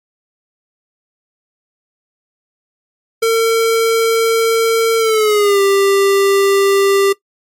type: tone with pitch glide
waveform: square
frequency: 453.8 to 395.1 Hz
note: A#4 to G4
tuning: -47 to +14 cents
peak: -10 dBFS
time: 3.22-7.13 s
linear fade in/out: 10 ms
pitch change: -239 cents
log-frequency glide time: 4.98-5.61 s
effects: noise-tail reverb RT60 0.1 s tail -19 dB re dry + MP3 64 kbps